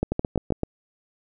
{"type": "two click trains", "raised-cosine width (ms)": 2, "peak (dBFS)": [-9, -10], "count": [4, 5], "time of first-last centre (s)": [[0.03, 0.523], [0.12, 0.633]], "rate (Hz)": [6.09, 7.79], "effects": []}